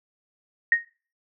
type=tone with exponential decay; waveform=sine; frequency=1864.7 Hz; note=A#6; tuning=in tune; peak=-12 dBFS; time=0.72-0.85 s; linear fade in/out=2 ms; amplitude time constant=28 ms; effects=noise-tail reverb RT60 0.4 s tail -21 dB re dry